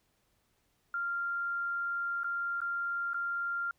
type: tone with dropouts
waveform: sine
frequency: 1391 Hz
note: F6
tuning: 7 cents flat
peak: -31 dBFS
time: 0.94-3.71 s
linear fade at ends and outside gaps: 2 ms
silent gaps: 2.234-2.243 / 2.605-2.616 / 3.134-3.143 s
effects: pink hiss -74 dBFS RMS until 3.78 s